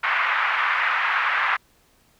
pink band-pass noise, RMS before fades -22 dBFS, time 0.03-1.57 s, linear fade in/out 10 ms, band 1100 to 2200 Hz, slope 24 dB/octave, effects pink hiss -60 dBFS RMS until 2.19 s

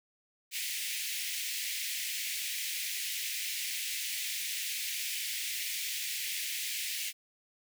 pink high-pass noise, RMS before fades -36 dBFS, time 0.51-7.13 s, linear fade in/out 50 ms, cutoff 2000 Hz, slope 48 dB/octave, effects none

